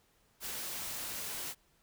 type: noise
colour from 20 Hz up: white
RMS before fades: -40 dBFS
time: 0.4-1.55 s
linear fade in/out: 50 ms
effects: pink hiss -70 dBFS RMS until 1.82 s